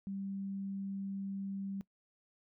sine tone, 195.9 Hz, G3, 1 cent flat, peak -37 dBFS, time 0.07-1.81 s, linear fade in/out 0 ms, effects noise-tail reverb RT60 0.1 s tail -21 dB re dry

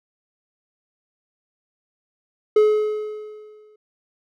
triangle tone with exponential decay, 425.9 Hz, G#4, 44 cents sharp, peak -8 dBFS, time 2.56-3.76 s, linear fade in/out 5 ms, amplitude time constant 260 ms, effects none

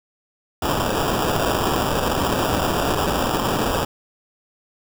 white noise with sample-and-hold, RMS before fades -21 dBFS, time 0.62-3.85 s, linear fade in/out 5 ms, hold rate 2100 Hz, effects none

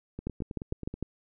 two click trains, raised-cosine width 3 ms, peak -19 / -24 dBFS, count 6 / 8, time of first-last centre 0.27-1.026 / 0.19-0.94 s, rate 6.61 / 9.33 Hz, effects none

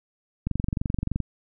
click train, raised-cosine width 5 ms, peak -13 dBFS, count 18, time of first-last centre 0.47-1.203 s, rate 23.2 Hz, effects none

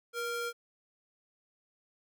square ring-modulated tone, 932.3 Hz, A#5, in tune, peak -31 dBFS, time 0.13-0.53 s, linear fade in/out 50 ms, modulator 456 Hz, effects none

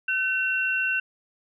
sine tone pair together, 1521.2 / 2727 Hz, F#6 / F7, +48 / -42 cents, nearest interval minor seventh, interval 1010 cents, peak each -25 dBFS, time 0.08-1 s, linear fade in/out 5 ms, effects none

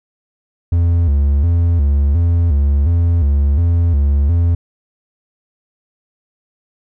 triangle tone with vibrato, 77.78 Hz, D#2, in tune, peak -8 dBFS, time 0.72-4.55 s, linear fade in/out 5 ms, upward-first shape square, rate 1.4 Hz, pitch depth 160 cents each way, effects none

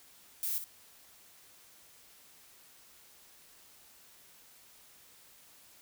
violet noise with echo, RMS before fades -34 dBFS, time 0.43-0.58 s, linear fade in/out 0 ms, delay 61 ms, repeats 1, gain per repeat -9 dB, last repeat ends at 0.641 s, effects white hiss -59 dBFS RMS until 5.81 s

